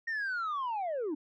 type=linear sweep; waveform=sine; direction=down; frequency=1866 to 277.2 Hz; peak=-29 dBFS; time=0.07-1.15 s; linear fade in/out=10 ms; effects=tanh soft clip ceiling -30 dBFS